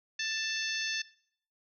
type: harmonic tone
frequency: 884 Hz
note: A5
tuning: 8 cents sharp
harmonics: 2 / 3 / 4 / 5 / 6 / 7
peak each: -36 / -38 / -39 / -40 / -41 / -41 dBFS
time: 0.19-1.02 s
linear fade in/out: 5 ms
effects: noise-tail reverb RT60 0.6 s tail -20 dB re dry